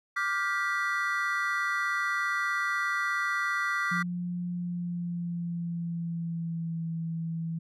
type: chord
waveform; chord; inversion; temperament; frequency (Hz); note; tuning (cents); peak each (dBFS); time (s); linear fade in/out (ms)
triangle; G dominant seventh; second; just; 1176 / 1411.2 / 1568 / 1960; D6 / F6 / G6 / B6; +2 / +18 / 0 / -14; -30 / -31 / -34 / -29; 0.16-4.03; 10
type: tone with pitch glide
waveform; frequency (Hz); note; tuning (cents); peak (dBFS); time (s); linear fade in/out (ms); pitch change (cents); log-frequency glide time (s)
sine; 176.4 to 164.59; F3 to E3; +18 to -2; -30; 3.91-7.59; 10; -120; 4.5-6.87
effects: none